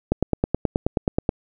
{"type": "click train", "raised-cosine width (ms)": 2, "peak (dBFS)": -5, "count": 12, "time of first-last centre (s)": [0.12, 1.291], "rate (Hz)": 9.39, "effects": []}